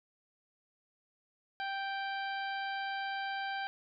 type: harmonic tone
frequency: 784 Hz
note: G5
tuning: in tune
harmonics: 1 / 2 / 3 / 4 / 5 / 6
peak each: -37 / -39 / -47 / -47 / -52 / -52 dBFS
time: 1.6-3.67 s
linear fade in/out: 0 ms
effects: none

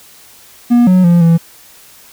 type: tone with pitch steps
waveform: triangle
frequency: 240.2 / 183.9 / 172.6 / 166.7 Hz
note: B3 / F#3 / F3 / E3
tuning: -48 / -10 / -20 / +20 cents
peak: -3 dBFS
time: 0.7-1.38 s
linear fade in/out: 20 ms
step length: 170 ms
effects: white hiss -41 dBFS RMS until 2.12 s

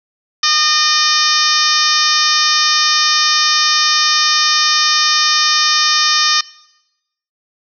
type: harmonic tone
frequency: 610 Hz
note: D#5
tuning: 34 cents flat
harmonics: 2 / 3 / 4 / 5 / 6 / 7 / 8 / 9 / 10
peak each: -18 / -20 / -23 / -22 / -19 / -22 / -18 / -17 / -21 dBFS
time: 0.43-6.41 s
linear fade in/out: 5 ms
effects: noise-tail reverb RT60 0.9 s tail -20 dB re dry

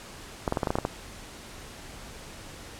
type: clicks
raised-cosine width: 1 ms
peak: -11 dBFS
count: 9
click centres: 0.478 / 0.524 / 0.572 / 0.632 / 0.672 / 0.705 / 0.755 / 0.786 / 0.851 s
effects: pink hiss -44 dBFS RMS until 2.79 s + low-pass 10000 Hz 12 dB/octave

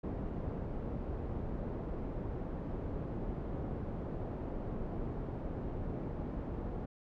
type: low-pass noise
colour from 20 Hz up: pink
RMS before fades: -39 dBFS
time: 0.03-6.86 s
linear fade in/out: 10 ms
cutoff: 560 Hz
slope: 12 dB/octave
effects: none

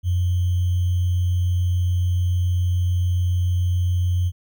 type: tone with sample-and-hold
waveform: sine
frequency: 89.3 Hz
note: F2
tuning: 39 cents sharp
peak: -17 dBFS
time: 0.03-4.32 s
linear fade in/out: 50 ms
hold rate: 3150 Hz
effects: none

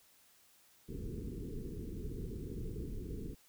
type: low-pass noise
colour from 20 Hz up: pink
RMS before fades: -42 dBFS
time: 0.88-3.35 s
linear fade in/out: 10 ms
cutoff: 460 Hz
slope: 96 dB/octave
effects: white hiss -66 dBFS RMS until 3.48 s

